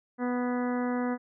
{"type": "harmonic tone with a mistuned harmonic", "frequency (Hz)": 246.8, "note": "B3", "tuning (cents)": -1, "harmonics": [1, 2, 3, 4, 5, 6, 7, 8], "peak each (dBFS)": [-28, -34, -38, -40, -42, -44, -45, -46], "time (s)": [0.18, 1.18], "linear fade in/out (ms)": 50, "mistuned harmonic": 7, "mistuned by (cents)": -21, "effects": []}